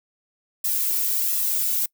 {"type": "noise with flanger", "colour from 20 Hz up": "violet", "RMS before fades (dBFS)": -23, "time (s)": [0.64, 1.86], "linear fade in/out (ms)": 5, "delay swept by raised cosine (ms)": [1.3, 2.5], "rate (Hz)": 1.4, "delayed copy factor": -0.8, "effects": ["noise-tail reverb RT60 0.1 s tail -24 dB re dry"]}